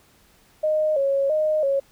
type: tone with vibrato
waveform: sine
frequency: 583 Hz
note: D5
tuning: 13 cents flat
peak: -18 dBFS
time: 0.63-1.8 s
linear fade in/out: 10 ms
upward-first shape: square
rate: 1.5 Hz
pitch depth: 99 cents each way
effects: pink hiss -57 dBFS RMS until 1.91 s